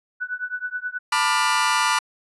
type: tone with tremolo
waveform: sine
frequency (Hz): 1487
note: F#6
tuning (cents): +8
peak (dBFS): -22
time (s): 0.2-0.99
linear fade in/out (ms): 20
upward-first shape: triangle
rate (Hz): 9.4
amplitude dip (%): 100
type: chord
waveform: sawtooth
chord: B half-diminished seventh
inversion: third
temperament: just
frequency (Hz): 889 / 987.8 / 1185.3 / 1422.4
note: A5 / B5 / D6 / F6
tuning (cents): +18 / 0 / +16 / +31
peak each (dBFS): -21 / -19 / -19 / -21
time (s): 1.12-1.99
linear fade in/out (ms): 5
effects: resampled to 24000 Hz